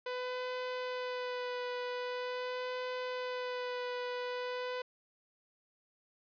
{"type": "tone with vibrato", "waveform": "sawtooth", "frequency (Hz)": 499, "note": "B4", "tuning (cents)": 18, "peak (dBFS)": -32, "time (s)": [0.06, 4.82], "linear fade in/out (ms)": 5, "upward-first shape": "sine", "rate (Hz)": 0.44, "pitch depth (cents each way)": 17, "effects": ["resampled to 11025 Hz", "12-bit"]}